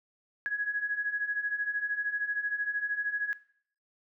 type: beating tone pair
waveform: sine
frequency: 1661.2 / 1674.2 Hz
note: G#6 / G#6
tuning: 0 / +13 cents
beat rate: 13 Hz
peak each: -34 / -31 dBFS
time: 0.46-3.33 s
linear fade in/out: 0 ms
effects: noise-tail reverb RT60 0.6 s tail -18 dB re dry